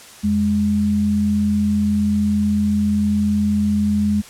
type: tone pair together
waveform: sine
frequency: 86.6 / 207.7 Hz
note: F2 / G#3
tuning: -14 / 0 cents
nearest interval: octave + minor third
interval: 1514 cents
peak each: -24 / -15 dBFS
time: 0.23-4.22 s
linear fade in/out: 20 ms
effects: white hiss -41 dBFS RMS until 4.29 s + low-pass 10000 Hz 12 dB/octave